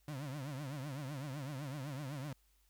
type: tone with vibrato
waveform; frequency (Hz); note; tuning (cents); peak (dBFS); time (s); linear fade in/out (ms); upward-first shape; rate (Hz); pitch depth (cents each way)
35% pulse; 140; C#3; +18; -39; 0.08-2.33; 2; triangle; 7.9; 190
effects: added 50 Hz sine -70 dBFS peak until 2.69 s + white hiss -75 dBFS RMS until 2.69 s